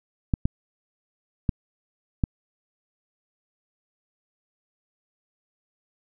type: clicks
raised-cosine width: 5 ms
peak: -9 dBFS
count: 4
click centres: 0.338 / 0.455 / 1.492 / 2.238 s
effects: none